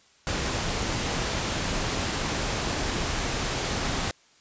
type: noise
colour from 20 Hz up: pink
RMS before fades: -28 dBFS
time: 0.27-4.11 s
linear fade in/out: 0 ms
effects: white hiss -59 dBFS RMS until 4.4 s + resampled to 16000 Hz